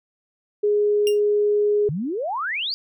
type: tone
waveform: sine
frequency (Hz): 415.3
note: G#4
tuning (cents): 0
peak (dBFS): -16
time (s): 0.63-1.89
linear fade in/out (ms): 10
type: tone with exponential decay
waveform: sawtooth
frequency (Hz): 2800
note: F7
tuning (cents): +4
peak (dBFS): -19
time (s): 1.07-1.2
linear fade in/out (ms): 1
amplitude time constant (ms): 27
type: exponential sweep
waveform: sine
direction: up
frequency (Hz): 133.4 to 4874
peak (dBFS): -23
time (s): 1.89-2.74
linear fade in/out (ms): 0
effects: none